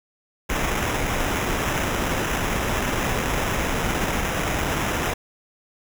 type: noise with sample-and-hold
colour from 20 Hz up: pink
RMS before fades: -24 dBFS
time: 0.49-5.14 s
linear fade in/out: 10 ms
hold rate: 4410 Hz
effects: none